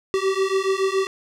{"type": "beating tone pair", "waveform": "square", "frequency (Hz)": [381.6, 388.7], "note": ["G4", "G4"], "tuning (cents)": [-47, -15], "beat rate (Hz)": 7.1, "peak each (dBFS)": -23, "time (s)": [0.14, 1.07], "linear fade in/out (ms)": 0, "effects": ["low-pass 7000 Hz 12 dB/octave", "9-bit"]}